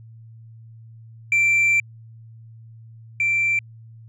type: tone pair in turn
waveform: sine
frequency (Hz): 2349 / 2349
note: D7 / D7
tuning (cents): 0 / 0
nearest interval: unison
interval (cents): 0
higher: neither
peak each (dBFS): -12 / -16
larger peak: first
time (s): 1.32-1.8 / 3.2-3.59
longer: first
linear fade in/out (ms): 2
effects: tanh soft clip ceiling -14 dBFS + added 113 Hz sine -41 dBFS peak until 4.08 s

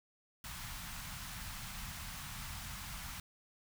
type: band-stop noise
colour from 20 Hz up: pink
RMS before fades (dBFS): -45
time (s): 0.44-3.2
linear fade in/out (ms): 2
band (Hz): 200 to 860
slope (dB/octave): 24
effects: none

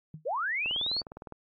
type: tone with exponential decay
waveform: sine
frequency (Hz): 155.56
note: D#3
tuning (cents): 0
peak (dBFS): -36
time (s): 0.14-0.26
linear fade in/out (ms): 2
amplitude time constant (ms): 26
type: linear sweep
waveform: sine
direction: up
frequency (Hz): 415.3 to 4604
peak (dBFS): -28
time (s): 0.25-1.02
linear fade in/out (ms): 20
type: click train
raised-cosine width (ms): 1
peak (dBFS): -28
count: 14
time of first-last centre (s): 0.66-1.323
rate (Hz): 19.6
effects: AAC 64 kbps

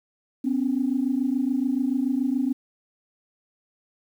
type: tone pair together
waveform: sine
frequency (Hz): 252.5 / 279.5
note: B3 / C#4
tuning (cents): +39 / +14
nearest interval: major second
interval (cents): 175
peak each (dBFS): -23 / -24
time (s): 0.44-2.53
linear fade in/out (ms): 10
effects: tanh soft clip ceiling -13 dBFS + 9-bit

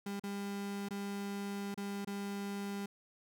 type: tone with dropouts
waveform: 35% pulse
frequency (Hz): 200.3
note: G3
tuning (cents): +38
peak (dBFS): -36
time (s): 0.06-2.86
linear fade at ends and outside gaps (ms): 5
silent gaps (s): 0.197-0.236 / 0.887-0.907 / 1.744-1.775 / 2.048-2.072
effects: none

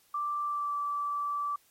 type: tone with pitch glide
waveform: sine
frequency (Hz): 1174.7 to 1160.5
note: D6 to D6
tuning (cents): 0 to -21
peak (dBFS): -29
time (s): 0.14-1.56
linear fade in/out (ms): 5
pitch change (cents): -21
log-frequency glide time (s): 0.44-0.75
effects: white hiss -65 dBFS RMS until 1.7 s + MP3 64 kbps

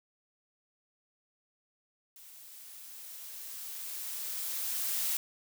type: noise with level ramp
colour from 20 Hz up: blue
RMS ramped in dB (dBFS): -53 to -31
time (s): 2.16-5.17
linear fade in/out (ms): 2
effects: none

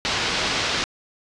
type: low-pass noise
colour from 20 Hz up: white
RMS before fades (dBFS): -24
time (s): 0.05-0.84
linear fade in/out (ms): 0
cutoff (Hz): 4900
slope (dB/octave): 24
effects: resampled to 22050 Hz

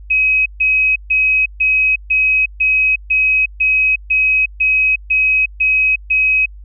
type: tone bursts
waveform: sine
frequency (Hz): 2540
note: D#7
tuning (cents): +35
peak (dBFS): -10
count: 13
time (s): 0.1-6.46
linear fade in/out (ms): 10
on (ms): 360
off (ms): 140
effects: added 50 Hz sine -32 dBFS peak until 6.64 s

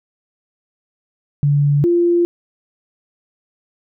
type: tone pair in turn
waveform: sine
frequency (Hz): 144 / 345.9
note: D3 / F4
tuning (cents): -34 / -17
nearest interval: octave + minor third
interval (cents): 1517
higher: second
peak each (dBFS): -11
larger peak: neither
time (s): 1.43-1.84 / 1.84-2.25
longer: neither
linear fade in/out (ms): 0
effects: none

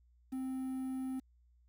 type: tone with quantisation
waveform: triangle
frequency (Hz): 261.6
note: C4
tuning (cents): 0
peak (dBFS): -34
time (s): 0.32-1.2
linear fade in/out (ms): 10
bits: 10
effects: added 60 Hz sine -64 dBFS peak until 1.68 s

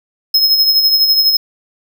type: tone with tremolo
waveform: square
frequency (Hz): 5150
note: E8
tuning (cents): -41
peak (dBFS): -7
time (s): 0.34-1.37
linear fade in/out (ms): 5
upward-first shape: sine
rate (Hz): 12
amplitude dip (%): 50
effects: none

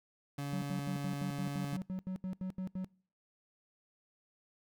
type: tone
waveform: 30% pulse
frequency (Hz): 141.9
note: C#3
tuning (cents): +41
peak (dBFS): -34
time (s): 0.38-1.77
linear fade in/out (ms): 5
type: tone bursts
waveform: triangle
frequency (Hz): 186.4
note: F#3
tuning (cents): +13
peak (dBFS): -33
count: 14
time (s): 0.53-2.845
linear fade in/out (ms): 0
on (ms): 92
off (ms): 79
effects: noise-tail reverb RT60 0.5 s tail -25 dB re dry

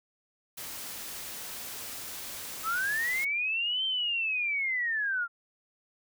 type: noise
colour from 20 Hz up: white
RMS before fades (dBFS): -40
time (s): 0.57-3.25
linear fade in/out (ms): 10
type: linear two-way sweep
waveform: sine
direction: up then down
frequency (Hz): 1251 to 3136 to 1364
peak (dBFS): -27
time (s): 2.63-5.28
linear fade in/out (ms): 50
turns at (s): 3.85
effects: none

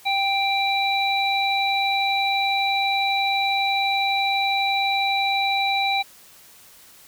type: harmonic tone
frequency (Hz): 786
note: G5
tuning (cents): +4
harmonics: 1 / 3 / 5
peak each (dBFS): -22 / -24 / -25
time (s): 0.05-6.03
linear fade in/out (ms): 20
effects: white hiss -49 dBFS RMS until 7.07 s

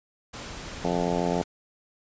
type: noise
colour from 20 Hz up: pink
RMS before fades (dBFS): -38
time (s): 0.33-1.44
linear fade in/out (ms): 10
type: harmonic tone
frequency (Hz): 87.31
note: F2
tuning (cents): 0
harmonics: 2 / 3 / 4 / 5 / 6 / 7 / 8 / 9 / 10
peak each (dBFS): -29 / -32 / -33 / -31 / -34 / -33 / -33 / -36 / -36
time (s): 0.84-1.42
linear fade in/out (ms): 5
effects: resampled to 16000 Hz

